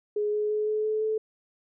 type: tone with pitch steps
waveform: sine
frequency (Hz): 418.2 / 421.6 / 425 / 428.5 / 431.9 / 435.5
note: G#4 / G#4 / G#4 / A4 / A4 / A4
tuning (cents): +12 / +26 / +40 / -46 / -32 / -18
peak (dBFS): -24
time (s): 0.16-1.18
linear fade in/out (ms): 5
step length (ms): 170
effects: none